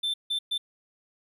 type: tone bursts at uneven times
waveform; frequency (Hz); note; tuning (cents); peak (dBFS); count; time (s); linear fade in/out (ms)
triangle; 3548; A7; +14; -24; 3; 0.03-0.14 / 0.3-0.39 / 0.51-0.58; 10
effects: none